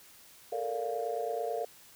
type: chord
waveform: sine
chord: Bb major seventh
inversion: third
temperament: just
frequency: 437 / 466.2 / 582.7 / 699.2 Hz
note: A4 / Bb4 / D5 / F5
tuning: -12 / 0 / -14 / +2 cents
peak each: -38 / -35 / -38 / -35 dBFS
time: 0.52-1.65 s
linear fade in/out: 5 ms
effects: tanh soft clip ceiling -21 dBFS + white hiss -56 dBFS RMS until 1.95 s